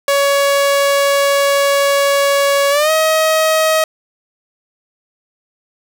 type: tone with pitch glide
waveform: sawtooth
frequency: 561 to 633.3 Hz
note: C#5 to D#5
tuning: +21 to +30 cents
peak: -7 dBFS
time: 0.08-3.84 s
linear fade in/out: 2 ms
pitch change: +209 cents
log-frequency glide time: 2.7-2.91 s
effects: none